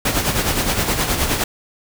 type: noise with tremolo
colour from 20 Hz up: pink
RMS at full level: -17 dBFS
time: 0.05-1.44 s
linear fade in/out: 5 ms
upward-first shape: sine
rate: 9.6 Hz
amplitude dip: 55%
effects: none